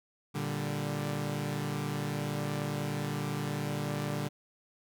sawtooth chord, G minor, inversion first, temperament equal, 116.54 / 146.83 / 196 Hz, Bb2 / D3 / G3, 0 / 0 / 0 cents, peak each -35 / -30 / -34 dBFS, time 0.34-4.29 s, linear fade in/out 20 ms, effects none

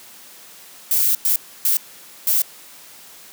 violet noise bursts at uneven times, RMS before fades -17 dBFS, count 4, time 0.91-1.15 / 1.25-1.36 / 1.65-1.77 / 2.27-2.42 s, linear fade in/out 2 ms, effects white hiss -43 dBFS RMS until 3.32 s + high-pass 150 Hz 12 dB/octave

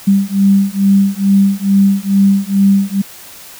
sine beating tone pair, 196 / 198.3 Hz, G3 / G3, 0 / +20 cents, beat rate 2.3 Hz, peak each -11 dBFS, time 0.07-3.02 s, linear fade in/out 10 ms, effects white hiss -35 dBFS RMS until 3.59 s

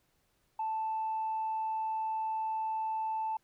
sine tone, 880 Hz, A5, in tune, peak -30 dBFS, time 0.59-3.37 s, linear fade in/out 5 ms, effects tanh soft clip ceiling -27 dBFS + pink hiss -74 dBFS RMS until 3.43 s

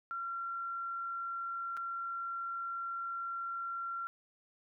sine tone with dropouts, 1369 Hz, F6, 35 cents flat, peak -36 dBFS, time 0.11-4.07 s, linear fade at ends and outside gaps 0 ms, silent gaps 1.768-1.773 s, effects none

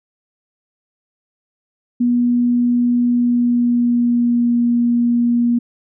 sine tone with pitch glide, 242.3 to 238.4 Hz, B3 to A#3, -33 to +39 cents, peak -12 dBFS, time 2-5.59 s, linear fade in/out 10 ms, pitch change -28 cents, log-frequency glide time 3.07-4.57 s, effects none

